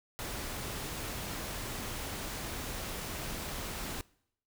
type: noise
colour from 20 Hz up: pink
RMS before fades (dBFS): -39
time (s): 0.19-4.01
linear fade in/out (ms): 0
effects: noise-tail reverb RT60 0.7 s tail -23 dB re dry